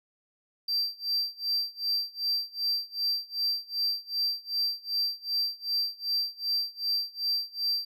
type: tone with tremolo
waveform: triangle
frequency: 4699 Hz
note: D8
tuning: in tune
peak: -23 dBFS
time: 0.68-7.85 s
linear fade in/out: 5 ms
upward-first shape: sine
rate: 2.6 Hz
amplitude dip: 95%
effects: none